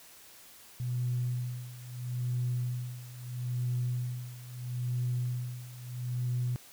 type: tone with tremolo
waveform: sine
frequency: 123.47 Hz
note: B2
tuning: in tune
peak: -27 dBFS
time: 0.8-6.56 s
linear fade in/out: 0 ms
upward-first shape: sine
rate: 0.76 Hz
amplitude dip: 85%
effects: tanh soft clip ceiling -23 dBFS + white hiss -54 dBFS RMS until 6.72 s